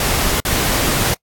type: noise with dropouts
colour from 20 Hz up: pink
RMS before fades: -17 dBFS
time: 0-1.14 s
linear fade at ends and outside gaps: 2 ms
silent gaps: 0.402-0.45 s
effects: noise-tail reverb RT60 0.1 s tail -26 dB re dry + AAC 64 kbps